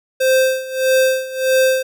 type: tone with tremolo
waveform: square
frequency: 522 Hz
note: C5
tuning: 4 cents flat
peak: -11 dBFS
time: 0.2-1.83 s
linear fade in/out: 10 ms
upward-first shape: sine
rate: 1.6 Hz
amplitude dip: 85%
effects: none